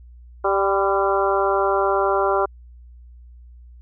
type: harmonic tone with a mistuned harmonic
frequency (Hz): 196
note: G3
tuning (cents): 0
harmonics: 2 / 3 / 4 / 5 / 6 / 7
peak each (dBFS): -21 / -23 / -24 / -25 / -26 / -26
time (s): 0.44-2.46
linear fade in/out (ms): 10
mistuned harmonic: 5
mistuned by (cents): +38
effects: added 60 Hz sine -41 dBFS peak until 3.81 s